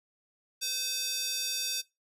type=tone with high-pass filter; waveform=square; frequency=515 Hz; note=C5; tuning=28 cents flat; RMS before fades=-33 dBFS; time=0.61-1.82 s; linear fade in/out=20 ms; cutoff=4400 Hz; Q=1.8; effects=noise-tail reverb RT60 0.2 s tail -19 dB re dry + resampled to 32000 Hz